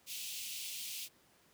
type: high-pass noise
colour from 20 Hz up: pink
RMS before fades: -43 dBFS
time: 0.06-1.09 s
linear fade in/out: 50 ms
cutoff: 2500 Hz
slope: 48 dB/octave
effects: pink hiss -67 dBFS RMS until 1.53 s + high-pass 100 Hz 12 dB/octave